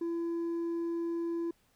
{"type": "tone with hard clipping", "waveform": "triangle", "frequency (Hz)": 337.1, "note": "E4", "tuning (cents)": 39, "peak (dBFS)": -30, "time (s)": [0.01, 1.51], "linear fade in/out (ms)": 5, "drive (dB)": 1, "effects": ["pink hiss -70 dBFS RMS until 1.75 s"]}